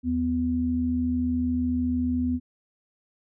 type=tone pair together; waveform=sine; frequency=78.71 / 249.9 Hz; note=D#2 / B3; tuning=+21 / +21 cents; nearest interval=octave + minor sixth; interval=2000 cents; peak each=-30 / -23 dBFS; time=0.03-2.4 s; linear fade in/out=50 ms; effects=none